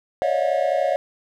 triangle tone cluster, 549 / 579 / 643 / 717 Hz, C#5 / D5 / E5 / F5, -17 / -25 / -43 / +45 cents, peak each -22 dBFS, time 0.22-0.96 s, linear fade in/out 0 ms, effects none

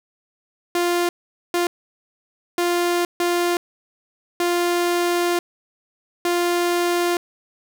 sawtooth tone bursts at uneven times, 349.2 Hz, F4, in tune, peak -14 dBFS, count 6, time 0.75-1.09 / 1.54-1.67 / 2.58-3.05 / 3.2-3.57 / 4.4-5.39 / 6.25-7.17 s, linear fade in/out 2 ms, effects none

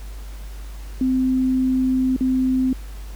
sine tone with dropouts, 258.7 Hz, C4, 19 cents flat, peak -16 dBFS, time 1.01-2.73 s, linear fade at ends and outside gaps 2 ms, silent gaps 2.164-2.208 s, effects added 50 Hz sine -31 dBFS peak until 3.15 s + pink hiss -46 dBFS RMS until 3.15 s

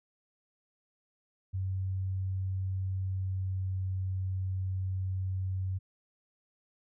sine tone with pitch glide, 94.7 to 94.1 Hz, F#2 to F#2, +41 to +30 cents, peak -30 dBFS, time 1.53-5.79 s, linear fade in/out 20 ms, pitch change -11 cents, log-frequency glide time 2.99-3.83 s, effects none

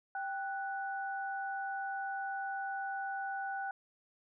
sine tone pair together, 784 / 1480 Hz, G5 / F#6, 0 / 0 cents, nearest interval major seventh, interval 1100 cents, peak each -37 / -40 dBFS, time 0.15-3.71 s, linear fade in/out 2 ms, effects none

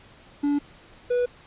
triangle tone pair in turn, 288.2 / 490 Hz, D4 / B4, -33 / -14 cents, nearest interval major sixth, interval 919 cents, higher second, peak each -18 dBFS, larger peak neither, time 0.43-0.59 / 1.1-1.26 s, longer neither, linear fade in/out 10 ms, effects pink hiss -51 dBFS RMS until 1.46 s + resampled to 8000 Hz

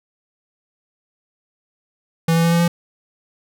square tone with pitch steps, 164.81 / 166.44 / 168.08 / 169.74 / 171.41 Hz, E3 / E3 / E3 / F3 / F3, 0 / +17 / +34 / -49 / -32 cents, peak -14 dBFS, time 2.28-2.68 s, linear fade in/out 5 ms, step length 80 ms, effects none

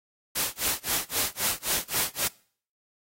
white noise with tremolo, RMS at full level -25 dBFS, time 0.35-2.28 s, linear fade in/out 10 ms, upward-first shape sine, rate 3.8 Hz, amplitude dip 100%, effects noise-tail reverb RT60 0.5 s tail -23 dB re dry + AAC 48 kbps

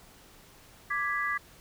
sine chord, G# diminished, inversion second, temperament equal, 1174.7 / 1661.2 / 1975.5 Hz, D6 / G#6 / B6, 0 / 0 / 0 cents, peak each -32 dBFS, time 0.9-1.38 s, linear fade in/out 10 ms, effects pink hiss -55 dBFS RMS until 1.6 s

